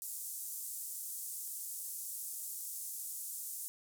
pink band-pass noise, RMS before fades -43 dBFS, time 0.02-3.68 s, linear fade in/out 0 ms, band 7800 to 16000 Hz, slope 24 dB/octave, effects none

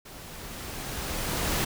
pink noise with level ramp, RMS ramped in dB -45 to -26 dBFS, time 0.05-1.65 s, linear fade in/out 10 ms, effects none

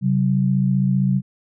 sine tone pair together, 134.52 / 189.9 Hz, C3 / F#3, +48 / +45 cents, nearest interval tritone, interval 597 cents, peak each -18 dBFS, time 0.01-1.22 s, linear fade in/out 50 ms, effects none

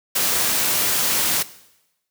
white noise, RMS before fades -20 dBFS, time 0.15-1.43 s, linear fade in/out 10 ms, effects noise-tail reverb RT60 0.9 s tail -17 dB re dry + high-pass 100 Hz 12 dB/octave

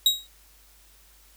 40% pulse tone with exponential decay, 3814 Hz, A#7, 39 cents sharp, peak -12 dBFS, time 0.06-0.27 s, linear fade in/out 2 ms, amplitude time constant 45 ms, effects added 50 Hz sine -57 dBFS peak until 1.36 s + white hiss -57 dBFS RMS until 1.36 s

